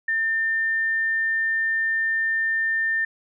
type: tone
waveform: sine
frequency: 1800 Hz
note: A6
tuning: 39 cents sharp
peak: -20 dBFS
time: 0.08-3.05 s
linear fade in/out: 5 ms
effects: none